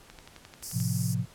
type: click train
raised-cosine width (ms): 0.2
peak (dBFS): -28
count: 9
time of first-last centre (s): 0.1-0.802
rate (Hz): 11.4
type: high-pass noise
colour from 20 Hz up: white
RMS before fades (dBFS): -36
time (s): 0.62-1.15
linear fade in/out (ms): 20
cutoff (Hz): 4700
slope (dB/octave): 96
type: chord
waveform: sine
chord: F major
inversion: first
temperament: equal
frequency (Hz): 110 / 130.81 / 174.61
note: A2 / C3 / F3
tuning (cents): 0 / 0 / 0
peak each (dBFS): -30 / -30 / -31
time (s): 0.72-1.26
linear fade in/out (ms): 50
effects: pink hiss -54 dBFS RMS until 1.34 s + low-pass 12000 Hz 12 dB/octave